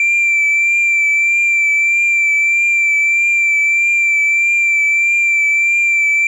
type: tone with vibrato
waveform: sine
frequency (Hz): 2349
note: D7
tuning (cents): 0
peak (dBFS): -8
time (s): 0-6.27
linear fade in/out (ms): 2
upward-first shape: triangle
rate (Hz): 1.6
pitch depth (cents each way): 29
effects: tanh soft clip ceiling -9 dBFS